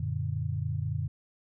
sine chord, Gb augmented, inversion none, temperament equal, 92.5 / 116.54 / 146.83 Hz, Gb2 / Bb2 / D3, 0 / 0 / 0 cents, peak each -33 dBFS, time 0-1.08 s, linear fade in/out 5 ms, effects none

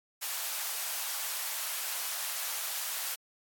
white high-pass noise, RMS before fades -35 dBFS, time 0.21-3.16 s, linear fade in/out 20 ms, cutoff 640 Hz, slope 24 dB/octave, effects AAC 64 kbps

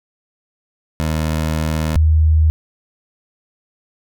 20% pulse / sine tone pair in turn, 78.5 / 78.5 Hz, D#2 / D#2, +16 / +16 cents, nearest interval unison, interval 0 cents, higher neither, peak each -12 / -9 dBFS, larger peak second, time 1-1.96 / 1.96-2.5 s, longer first, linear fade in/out 0 ms, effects none

